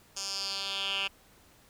10% pulse tone with band-pass filter sweep, 196 Hz, G3, in tune, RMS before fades -34 dBFS, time 0.16-1.08 s, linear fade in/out 10 ms, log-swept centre 6100 to 2700 Hz, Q 4, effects pink hiss -60 dBFS RMS until 1.69 s

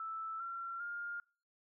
sine tone with pitch steps, 1318.5 / 1363.4 / 1409.9 Hz, E6 / F6 / F6, 0 / -42 / +16 cents, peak -39 dBFS, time 0-1.2 s, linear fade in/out 2 ms, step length 400 ms, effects noise-tail reverb RT60 0.4 s tail -26 dB re dry

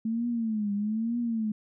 sine tone with vibrato, 220 Hz, A3, in tune, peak -26 dBFS, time 0.05-1.52 s, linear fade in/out 5 ms, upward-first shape triangle, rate 1.1 Hz, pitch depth 160 cents each way, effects none

